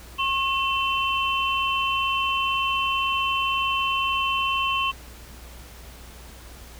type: tone cluster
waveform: sine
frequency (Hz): 1082 / 2691 / 3071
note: C#6 / E7 / G7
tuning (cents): -42 / +35 / -36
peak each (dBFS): -24 / -26 / -28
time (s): 0.18-4.92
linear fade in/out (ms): 20
effects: added 60 Hz sine -43 dBFS peak until 6.79 s + pink hiss -46 dBFS RMS until 6.79 s